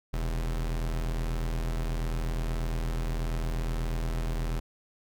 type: tone pair together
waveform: 45% pulse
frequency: 40.8 / 130.81 Hz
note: E1 / C3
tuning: -17 / 0 cents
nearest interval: octave + minor sixth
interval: 2017 cents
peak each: -28 / -40 dBFS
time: 0.13-4.6 s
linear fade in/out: 10 ms
effects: none